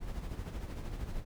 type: noise with tremolo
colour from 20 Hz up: brown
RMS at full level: -37 dBFS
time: 0-1.25 s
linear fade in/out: 50 ms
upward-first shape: sine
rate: 13 Hz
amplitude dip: 50%
effects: none